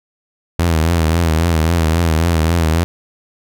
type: tone with vibrato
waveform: sawtooth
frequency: 82.2 Hz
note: E2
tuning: 4 cents flat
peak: -8 dBFS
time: 0.59-2.84 s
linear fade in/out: 0 ms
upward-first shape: triangle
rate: 3.7 Hz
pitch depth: 98 cents each way
effects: none